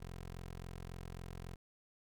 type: tone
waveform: 15% pulse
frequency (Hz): 43.65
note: F1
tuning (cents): 0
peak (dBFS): -39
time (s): 0-1.56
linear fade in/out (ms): 10
effects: none

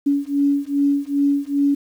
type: beating tone pair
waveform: sine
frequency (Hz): 281.7 / 284.2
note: C#4 / C#4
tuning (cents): +28 / +43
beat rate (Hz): 2.5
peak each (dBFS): -19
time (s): 0.06-1.75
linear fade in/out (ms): 10
effects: 8-bit

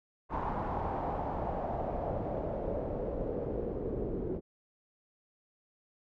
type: noise with low-pass filter sweep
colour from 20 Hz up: pink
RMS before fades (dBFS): -35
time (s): 0.29-4.41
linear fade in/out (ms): 50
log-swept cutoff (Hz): 990 to 390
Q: 3.3
effects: none

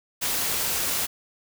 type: noise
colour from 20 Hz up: white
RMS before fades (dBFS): -26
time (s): 0.21-1.07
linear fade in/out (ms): 20
effects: none

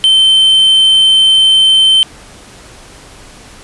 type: tone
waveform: triangle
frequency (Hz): 3094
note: G7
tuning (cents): -23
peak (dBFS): -3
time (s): 0.04-2.03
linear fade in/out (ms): 0
effects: pink hiss -36 dBFS RMS until 3.63 s + resampled to 24000 Hz

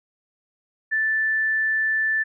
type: tone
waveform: sine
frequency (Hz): 1760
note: A6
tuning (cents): 0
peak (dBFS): -19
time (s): 0.91-2.24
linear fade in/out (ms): 20
effects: none

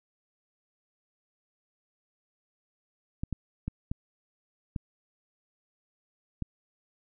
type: clicks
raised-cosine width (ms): 5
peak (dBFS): -19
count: 6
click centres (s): 3.235 / 3.327 / 3.68 / 3.915 / 4.762 / 6.423
effects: none

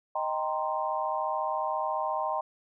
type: chord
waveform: sine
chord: C minor seventh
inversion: first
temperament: equal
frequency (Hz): 622.3 / 784 / 932.3 / 1046.5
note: Eb5 / G5 / Bb5 / C6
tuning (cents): 0 / 0 / 0 / 0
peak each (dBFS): -33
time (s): 0.15-2.41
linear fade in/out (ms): 5
effects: none

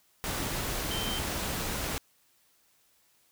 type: tone in noise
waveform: sine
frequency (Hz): 3115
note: G7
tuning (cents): -12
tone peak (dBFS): -35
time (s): 0.91-1.19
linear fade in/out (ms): 0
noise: pink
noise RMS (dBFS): -33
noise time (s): 0.24-1.98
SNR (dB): -5
effects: white hiss -67 dBFS RMS until 3.31 s

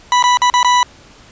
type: tone with dropouts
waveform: 40% pulse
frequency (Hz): 986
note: B5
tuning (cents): -3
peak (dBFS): -8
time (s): 0.12-0.83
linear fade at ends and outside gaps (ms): 1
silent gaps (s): 0.226-0.239 / 0.372-0.418 / 0.5-0.539 / 0.63-0.646
effects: pink hiss -43 dBFS RMS until 1.31 s + resampled to 16000 Hz

